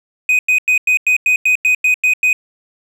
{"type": "tone bursts", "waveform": "triangle", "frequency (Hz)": 2500, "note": "D#7", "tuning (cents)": 8, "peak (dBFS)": -8, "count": 11, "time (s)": [0.29, 2.33], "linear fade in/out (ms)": 2, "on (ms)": 100, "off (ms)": 94, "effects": []}